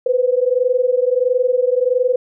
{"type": "tone pair together", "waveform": "sine", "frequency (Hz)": [491.3, 512.8], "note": ["B4", "C5"], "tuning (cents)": [-9, -35], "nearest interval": "minor second", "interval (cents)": 74, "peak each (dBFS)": -16, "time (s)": [0.06, 2.16], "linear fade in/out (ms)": 5, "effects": []}